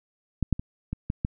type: clicks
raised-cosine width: 5 ms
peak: -12 / -9 / -20 / -17 / -14 / -13 dBFS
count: 6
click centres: 0.427 / 0.527 / 0.595 / 0.93 / 1.101 / 1.249 s
effects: none